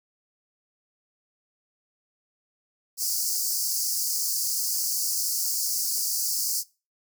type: high-pass noise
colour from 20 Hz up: pink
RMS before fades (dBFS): -27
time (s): 2.97-6.64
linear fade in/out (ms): 50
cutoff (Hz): 4600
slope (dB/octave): 96
effects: noise-tail reverb RT60 0.3 s tail -21 dB re dry